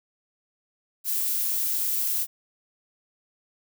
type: noise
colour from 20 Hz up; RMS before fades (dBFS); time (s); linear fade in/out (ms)
violet; -26; 1.04-2.27; 50
effects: none